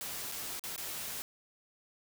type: noise with dropouts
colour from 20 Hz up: white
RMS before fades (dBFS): -40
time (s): 0.01-1.22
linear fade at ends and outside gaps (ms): 0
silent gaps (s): 0.316-0.321 / 0.595-0.638 / 0.762-0.779
effects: none